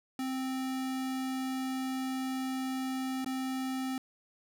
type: tone with dropouts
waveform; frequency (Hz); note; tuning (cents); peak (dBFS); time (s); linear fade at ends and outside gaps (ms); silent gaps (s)
square; 261.6; C4; 0; -33; 0.19-3.98; 2; 3.246-3.261
effects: none